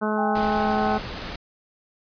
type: harmonic tone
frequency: 213.6 Hz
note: G#3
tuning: 49 cents sharp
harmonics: 1 / 2 / 3 / 4 / 5 / 6 / 7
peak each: -25 / -28 / -30 / -31 / -32 / -33 / -33 dBFS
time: 0.01-0.99 s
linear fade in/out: 20 ms
type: tone with pitch glide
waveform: sine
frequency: 803 to 773.9 Hz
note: G5 to G5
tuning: +41 to -22 cents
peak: -24 dBFS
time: 0.17-0.98 s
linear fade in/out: 20 ms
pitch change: -63 cents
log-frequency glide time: 0.59-0.79 s
type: noise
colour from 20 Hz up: pink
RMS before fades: -33 dBFS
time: 0.35-1.36 s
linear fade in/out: 5 ms
effects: resampled to 11025 Hz